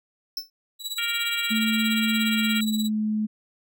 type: tone with exponential decay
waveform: square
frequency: 5310 Hz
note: E8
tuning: 12 cents sharp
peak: -24 dBFS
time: 0.37-0.5 s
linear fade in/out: 2 ms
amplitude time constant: 27 ms
type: tone with tremolo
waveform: sawtooth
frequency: 3911 Hz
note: B7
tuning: 18 cents flat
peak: -23 dBFS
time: 0.79-2.9 s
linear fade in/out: 50 ms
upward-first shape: triangle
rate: 17 Hz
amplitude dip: 90%
type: harmonic tone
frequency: 466.2 Hz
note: A#4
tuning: in tune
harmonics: 3 / 4 / 5 / 6 / 7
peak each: -32 / -36 / -29 / -32 / -31 dBFS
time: 0.98-2.61 s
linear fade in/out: 5 ms
type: tone with pitch glide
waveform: sine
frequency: 220 to 214.4 Hz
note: A3 to A3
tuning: 0 to -45 cents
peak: -22 dBFS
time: 1.5-3.27 s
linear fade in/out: 20 ms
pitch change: -45 cents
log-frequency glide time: 2.15-3 s
effects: none